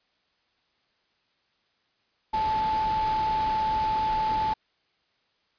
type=tone in noise; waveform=sine; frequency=872 Hz; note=A5; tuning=16 cents flat; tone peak=-23 dBFS; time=2.33-4.54 s; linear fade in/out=10 ms; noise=pink; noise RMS=-36 dBFS; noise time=2.33-4.54 s; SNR=+10 dB; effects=white hiss -70 dBFS RMS until 5.58 s + resampled to 11025 Hz